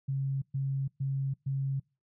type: tone bursts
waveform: sine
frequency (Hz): 136.1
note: C#3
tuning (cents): -31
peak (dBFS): -28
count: 4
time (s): 0.08-1.8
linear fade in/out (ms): 10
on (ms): 340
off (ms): 120
effects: noise-tail reverb RT60 0.3 s tail -26 dB re dry